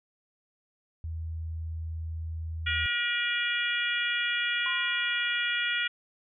sine tone, 81 Hz, E2, 30 cents flat, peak -32 dBFS, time 1.04-2.86 s, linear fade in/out 0 ms
harmonic tone, 478.3 Hz, A#4, 44 cents sharp, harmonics 3 / 4 / 5 / 6 / 7, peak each -31 / -32 / -33 / -34 / -34 dBFS, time 2.66-5.88 s, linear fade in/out 10 ms
sine tone with exponential decay, 1042 Hz, C6, 7 cents flat, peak -35 dBFS, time 4.66-5.81 s, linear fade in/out 0 ms, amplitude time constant 250 ms
effects none

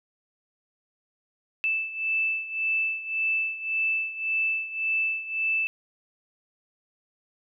sine beating tone pair, 2637 / 2638.8 Hz, E7 / E7, 0 / +1 cents, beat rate 1.8 Hz, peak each -26 / -30 dBFS, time 1.64-5.67 s, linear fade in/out 0 ms, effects none

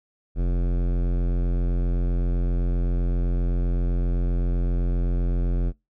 sine tone with hard clipping, 43.87 Hz, F1, 9 cents sharp, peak -22 dBFS, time 0.35-5.73 s, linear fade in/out 50 ms, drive 17 dB, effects noise-tail reverb RT60 0.2 s tail -24 dB re dry

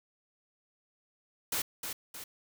white noise with echo, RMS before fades -32 dBFS, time 1.52-1.62 s, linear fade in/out 5 ms, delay 310 ms, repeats 2, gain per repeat -6 dB, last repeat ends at 2.24 s, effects none

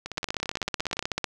two click trains, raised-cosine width 0.2 ms, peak -9 / -16 dBFS, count 18 / 18, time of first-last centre 0.18-1.242 / 0.06-1.026 s, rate 16 / 17.6 Hz, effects none

